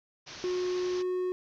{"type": "low-pass noise", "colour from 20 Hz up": "white", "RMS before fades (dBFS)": -45, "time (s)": [0.26, 1.03], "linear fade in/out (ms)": 20, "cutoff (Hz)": 6200, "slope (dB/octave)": 96}
{"type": "tone with pitch glide", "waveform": "triangle", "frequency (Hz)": [362.7, 365.4], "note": ["F#4", "F#4"], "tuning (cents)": [-34, -22], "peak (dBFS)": -26, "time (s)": [0.44, 1.32], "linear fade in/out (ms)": 0, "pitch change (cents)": 12, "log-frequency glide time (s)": [0.97, 1.02]}
{"effects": []}